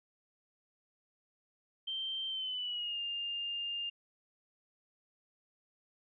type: tone with pitch glide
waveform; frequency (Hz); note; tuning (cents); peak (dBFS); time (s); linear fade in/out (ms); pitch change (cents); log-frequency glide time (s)
sine; 3134 to 2808; G7 to F7; -1 to +9; -35; 1.87-3.9; 10; -190; 2.28-3
effects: none